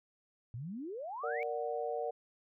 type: exponential sweep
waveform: sine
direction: up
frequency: 108.6 to 2349 Hz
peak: -39 dBFS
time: 0.54-1.43 s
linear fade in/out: 0 ms
type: chord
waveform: sine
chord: Bb augmented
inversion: none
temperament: equal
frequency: 466.2 / 587.3 / 740 Hz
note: Bb4 / D5 / F#5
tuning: 0 / 0 / 0 cents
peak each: -37 / -39 / -39 dBFS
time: 1.23-2.11 s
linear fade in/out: 10 ms
effects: none